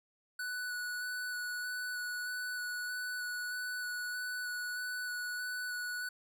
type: tone with vibrato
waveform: square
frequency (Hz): 1480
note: F#6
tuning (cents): 0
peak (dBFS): -37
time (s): 0.39-6.09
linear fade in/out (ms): 5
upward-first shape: square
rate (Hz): 1.6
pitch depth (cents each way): 10
effects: none

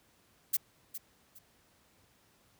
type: noise with echo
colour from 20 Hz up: violet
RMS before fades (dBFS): -28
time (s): 0.53-0.57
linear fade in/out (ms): 10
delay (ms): 410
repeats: 2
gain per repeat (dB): -12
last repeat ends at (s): 1.39
effects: pink hiss -67 dBFS RMS until 2.59 s + high-pass 60 Hz 12 dB/octave

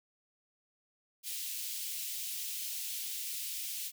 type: high-pass noise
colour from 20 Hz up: white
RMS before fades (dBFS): -39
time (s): 1.23-3.92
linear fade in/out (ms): 50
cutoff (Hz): 2600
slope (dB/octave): 24
effects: none

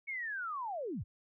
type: linear sweep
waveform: sine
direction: down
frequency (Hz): 2236 to 53.2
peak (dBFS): -36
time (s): 0.07-1.04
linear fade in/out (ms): 20
effects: none

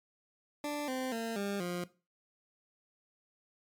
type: tone with pitch steps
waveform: 20% pulse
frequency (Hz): 293.7 / 258.7 / 227.8 / 200.6 / 176.66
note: D4 / C4 / A#3 / G3 / F3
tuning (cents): 0 / -19 / -40 / +40 / +20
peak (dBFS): -29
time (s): 0.64-1.84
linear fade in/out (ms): 2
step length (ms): 240
effects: noise-tail reverb RT60 0.3 s tail -17 dB re dry + MP3 96 kbps

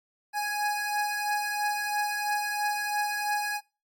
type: beating tone pair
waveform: 25% pulse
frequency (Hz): 830.6 / 833.6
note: G#5 / G#5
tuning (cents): 0 / +6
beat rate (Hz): 3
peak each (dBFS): -24 / -29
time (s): 0.33-3.61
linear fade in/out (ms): 50
effects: noise-tail reverb RT60 0.3 s tail -23 dB re dry + MP3 96 kbps

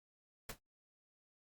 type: noise with exponential decay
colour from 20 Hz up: pink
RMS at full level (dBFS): -38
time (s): 0.49-0.59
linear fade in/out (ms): 5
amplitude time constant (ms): 21
effects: noise-tail reverb RT60 0.1 s tail -20 dB re dry + Opus 48 kbps

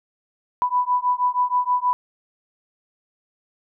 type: beating tone pair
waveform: sine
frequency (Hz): 988 / 994.3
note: B5 / B5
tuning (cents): 0 / +11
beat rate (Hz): 6.3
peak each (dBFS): -21 / -21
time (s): 0.62-1.93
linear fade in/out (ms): 0
effects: none

